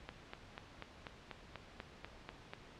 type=click train; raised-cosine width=0.3 ms; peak=-28 dBFS; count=11; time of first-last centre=0.09-2.535 s; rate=4.09 Hz; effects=pink hiss -57 dBFS RMS until 2.79 s + low-pass 4000 Hz 12 dB/octave